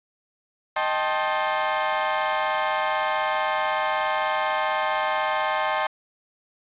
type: chord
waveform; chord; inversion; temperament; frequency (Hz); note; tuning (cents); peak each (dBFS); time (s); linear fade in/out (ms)
30% pulse; A half-diminished seventh; second; equal with one note detuned; 622.3 / 784 / 880 / 1063; Eb5 / G5 / A5 / C6; 0 / 0 / 0 / +27; -25; 0.76-5.87; 5
effects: resampled to 8000 Hz + 7-bit